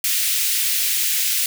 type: high-pass noise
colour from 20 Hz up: white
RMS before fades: -20 dBFS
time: 0.04-1.46 s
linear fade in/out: 2 ms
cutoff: 2000 Hz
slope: 24 dB/octave
effects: none